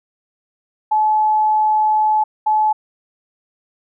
sine tone bursts at uneven times, 859 Hz, A5, 42 cents flat, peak -12 dBFS, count 2, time 0.91-2.24 / 2.46-2.73 s, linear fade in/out 10 ms, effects none

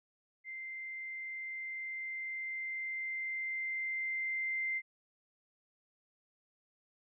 sine tone with level ramp, 2086 Hz, C7, 6 cents flat, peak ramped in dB -41 to -32 dBFS, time 0.44-4.82 s, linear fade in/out 50 ms, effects none

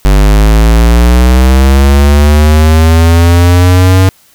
square linear sweep, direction up, 48.2 to 94.8 Hz, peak -3 dBFS, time 0.05-4.09 s, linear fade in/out 0 ms, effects white hiss -45 dBFS RMS until 4.34 s

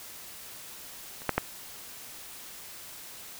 clicks, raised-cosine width 0.5 ms, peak -30 / -9 / -8 dBFS, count 3, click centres 1.219 / 1.293 / 1.38 s, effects white hiss -45 dBFS RMS until 3.39 s

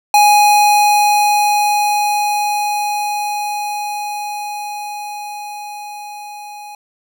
square tone with level ramp, 830.6 Hz, G#5, in tune, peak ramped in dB -7 to -31 dBFS, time 0.14-6.75 s, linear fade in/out 2 ms, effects none

